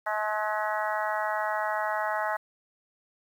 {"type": "harmonic tone with a mistuned harmonic", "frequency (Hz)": 213.4, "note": "G#3", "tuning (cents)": 47, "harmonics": [3, 4, 5, 6, 7, 8, 9], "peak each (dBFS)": [-32, -31, -35, -36, -36, -38, -37], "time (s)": [0.06, 2.37], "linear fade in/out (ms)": 10, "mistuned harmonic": 8, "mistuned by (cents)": -29, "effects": ["9-bit"]}